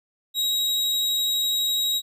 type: tone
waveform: 40% pulse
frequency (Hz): 3822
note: A#7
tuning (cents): +43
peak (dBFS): -20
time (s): 0.34-2.02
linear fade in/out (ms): 50
effects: none